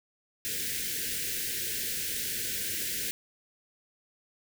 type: band-stop noise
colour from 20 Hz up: white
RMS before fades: -33 dBFS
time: 0.45-3.11 s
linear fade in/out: 0 ms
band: 520 to 1500 Hz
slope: 96 dB/octave
effects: none